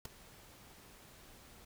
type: noise with ADSR envelope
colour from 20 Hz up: pink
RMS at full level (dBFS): -39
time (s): 0.05-1.65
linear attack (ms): 4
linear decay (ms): 7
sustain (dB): -19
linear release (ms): 6
effects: none